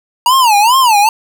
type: tone with vibrato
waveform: square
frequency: 931 Hz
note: A#5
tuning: 2 cents flat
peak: -7 dBFS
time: 0.26-1.09 s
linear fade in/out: 2 ms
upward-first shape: sine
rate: 2.4 Hz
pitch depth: 240 cents each way
effects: none

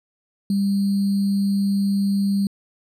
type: tone with sample-and-hold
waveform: sine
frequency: 198.5 Hz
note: G3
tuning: 22 cents sharp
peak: -17 dBFS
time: 0.5-2.47 s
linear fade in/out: 2 ms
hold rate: 4410 Hz
effects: resampled to 32000 Hz

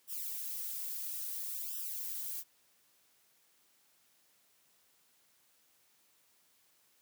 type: noise with flanger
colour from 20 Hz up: violet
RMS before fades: -40 dBFS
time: 0.07-2.44 s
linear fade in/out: 50 ms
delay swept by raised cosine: 0.45 to 4.55 ms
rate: 0.59 Hz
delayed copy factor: -1
effects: white hiss -70 dBFS RMS until 7.01 s + high-pass 100 Hz 12 dB/octave

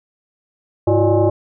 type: tone with frequency modulation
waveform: sine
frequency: 132.4 Hz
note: C3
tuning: 21 cents sharp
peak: -11 dBFS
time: 0.87-1.3 s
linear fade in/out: 5 ms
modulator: 234 Hz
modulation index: 2.5
effects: none

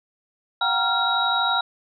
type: tone cluster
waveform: sine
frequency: 719 / 771 / 944 / 1384 / 3827 Hz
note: F#5 / G5 / A#5 / F6 / A#7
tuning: -50 / -29 / +22 / -16 / +45 cents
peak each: -30 / -26 / -27 / -23 / -24 dBFS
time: 0.61-1.61 s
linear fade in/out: 5 ms
effects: none

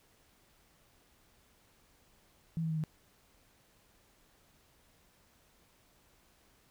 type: tone with pitch steps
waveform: sine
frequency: 164.1 / 161.19 / 158.33 / 155.52 Hz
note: E3 / E3 / D#3 / D#3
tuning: -8 / -38 / +31 / 0 cents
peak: -31 dBFS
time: 2.57-2.838 s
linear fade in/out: 0 ms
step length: 67 ms
effects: pink hiss -67 dBFS RMS until 6.7 s

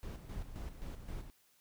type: noise with tremolo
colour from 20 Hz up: brown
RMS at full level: -42 dBFS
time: 0.03-1.3 s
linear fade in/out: 0 ms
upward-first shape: square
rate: 3.8 Hz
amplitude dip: 60%
effects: white hiss -70 dBFS RMS until 1.6 s

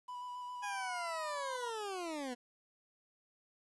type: tone with vibrato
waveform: triangle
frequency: 987.8 Hz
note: B5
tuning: in tune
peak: -40 dBFS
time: 0.08-1.7 s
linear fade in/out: 10 ms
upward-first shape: square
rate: 7.4 Hz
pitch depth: 10 cents each way
type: linear sweep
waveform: 20% pulse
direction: down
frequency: 831 to 237.5 Hz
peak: -34 dBFS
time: 0.62-2.35 s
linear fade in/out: 20 ms
effects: resampled to 24000 Hz + 11-bit

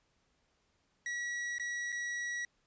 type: tone with dropouts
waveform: 45% pulse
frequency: 1926 Hz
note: B6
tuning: 44 cents flat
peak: -35 dBFS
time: 1.06-2.45 s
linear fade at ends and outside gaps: 2 ms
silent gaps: 1.583-1.597 / 1.921-1.925 s
effects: pink hiss -75 dBFS RMS until 2.66 s + resampled to 16000 Hz

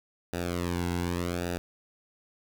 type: tone with flanger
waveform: sawtooth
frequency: 87.5 Hz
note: F2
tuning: 4 cents sharp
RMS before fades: -31 dBFS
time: 0.33-1.58 s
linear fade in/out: 0 ms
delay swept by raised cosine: 0.93 to 1.68 ms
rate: 0.86 Hz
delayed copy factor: -0.9
effects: 10-bit

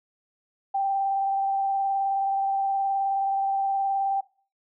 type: tone with vibrato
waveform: sine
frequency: 784 Hz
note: G5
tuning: in tune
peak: -22 dBFS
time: 0.74-4.21 s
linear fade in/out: 10 ms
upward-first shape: sine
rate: 19 Hz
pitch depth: 14 cents each way
effects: noise-tail reverb RT60 0.4 s tail -20 dB re dry

